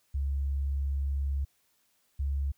sine tone pair in turn, 69.3 / 69.58 Hz, C#2 / C#2, 0 / +7 cents, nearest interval unison, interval 7 cents, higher second, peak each -27 dBFS, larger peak neither, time 0.14-1.45 / 2.19-2.52 s, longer first, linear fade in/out 10 ms, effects white hiss -71 dBFS RMS until 2.57 s

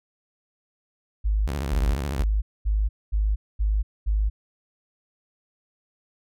sine tone bursts, 51.91 Hz, G#1, in tune, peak -19 dBFS, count 7, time 1.24-4.3 s, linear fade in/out 20 ms, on 240 ms, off 230 ms
sawtooth tone with vibrato, 69.4 Hz, C#2, 3 cents sharp, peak -22 dBFS, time 1.47-2.24 s, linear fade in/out 10 ms, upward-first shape sine, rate 14 Hz, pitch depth 220 cents each way
effects none

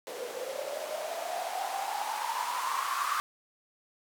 blue noise with band-pass filter sweep, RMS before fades -34 dBFS, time 0.07-3.2 s, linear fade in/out 0 ms, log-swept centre 470 to 1200 Hz, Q 9.8, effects none

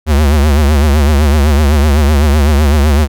square tone with vibrato, 73.42 Hz, D2, in tune, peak -7 dBFS, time 0.06-3.08 s, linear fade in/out 50 ms, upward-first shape triangle, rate 7.9 Hz, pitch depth 140 cents each way, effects none

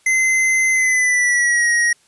square tone with pitch glide, 2060 to 1889 Hz, C7 to A#6, -28 to +22 cents, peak -14 dBFS, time 0.06-1.93 s, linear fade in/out 5 ms, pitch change -150 cents, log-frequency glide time 0.72-1.68 s, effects white hiss -56 dBFS RMS until 2.07 s + resampled to 24000 Hz

